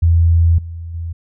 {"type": "tone with level steps", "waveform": "sine", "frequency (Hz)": 83.7, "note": "E2", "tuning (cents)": 27, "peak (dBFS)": [-8, -25, -21], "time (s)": [0.02, 1.13], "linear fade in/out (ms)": 10, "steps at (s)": [0.58, 0.94], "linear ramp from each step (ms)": 5, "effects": []}